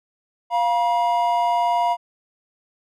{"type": "tone pair together", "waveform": "triangle", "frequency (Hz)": [699.1, 960], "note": ["F5", "B5"], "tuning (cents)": [2, -49], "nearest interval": "perfect fourth", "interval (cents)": 549, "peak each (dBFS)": -18, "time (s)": [0.5, 1.97], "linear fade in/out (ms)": 50, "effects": []}